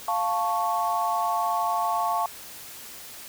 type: chord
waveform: sine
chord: F augmented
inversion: none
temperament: equal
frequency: 698.5 / 880 / 1108.7 Hz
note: F5 / A5 / C#6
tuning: 0 / 0 / 0 cents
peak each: -27 dBFS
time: 0.08-2.26 s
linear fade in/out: 2 ms
effects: white hiss -42 dBFS RMS until 3.28 s